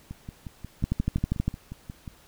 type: two click trains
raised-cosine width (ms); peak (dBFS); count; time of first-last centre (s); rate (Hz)
5; -24 / -12; 12 / 9; 0.11-2.078 / 0.84-1.48; 5.59 / 12.5
effects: pink hiss -56 dBFS RMS until 2.27 s